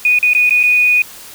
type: tone with dropouts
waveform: sine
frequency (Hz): 2473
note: D#7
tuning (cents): -11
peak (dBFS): -8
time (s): 0.05-1.02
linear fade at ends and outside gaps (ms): 2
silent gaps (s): 0.188-0.228 / 0.334-0.349 / 0.495-0.507 / 0.631-0.636
effects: white hiss -35 dBFS RMS until 1.34 s